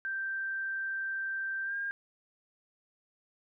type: tone with pitch glide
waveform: sine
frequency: 1568 to 1610.2 Hz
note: G6 to G6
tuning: 0 to +46 cents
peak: -32 dBFS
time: 0.05-1.91 s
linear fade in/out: 0 ms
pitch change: +46 cents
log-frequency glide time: 1.64-1.75 s
effects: none